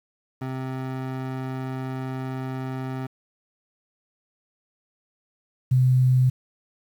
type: tone pair in turn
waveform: 25% pulse / sine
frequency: 130.81 / 127.97 Hz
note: C3 / C3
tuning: 0 / -38 cents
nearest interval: unison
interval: 38 cents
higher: first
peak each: -24 / -15 dBFS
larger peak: second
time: 0.41-3.07 / 5.71-6.3 s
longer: first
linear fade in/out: 10 ms
effects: low-pass 2000 Hz 12 dB/octave + 8-bit